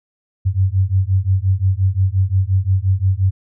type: beating tone pair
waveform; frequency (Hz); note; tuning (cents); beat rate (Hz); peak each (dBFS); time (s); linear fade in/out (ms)
sine; 92.5 / 98.2; F#2 / G2; 0 / +4; 5.7; -16; 0.45-3.31; 20
effects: none